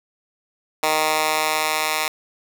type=tone with high-pass filter sweep; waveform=10% pulse; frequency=155.56 Hz; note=D#3; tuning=in tune; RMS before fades=-21 dBFS; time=0.83-2.08 s; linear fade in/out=2 ms; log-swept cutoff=720 to 1300 Hz; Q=0.8; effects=none